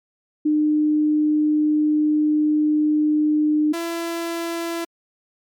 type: tone pair in turn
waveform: sine / sawtooth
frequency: 302.9 / 336.1 Hz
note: D#4 / E4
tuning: -46 / +34 cents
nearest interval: major second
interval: 180 cents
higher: second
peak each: -15 / -20 dBFS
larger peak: first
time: 0.45-3.73 / 3.73-4.85 s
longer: first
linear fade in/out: 10 ms
effects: MP3 96 kbps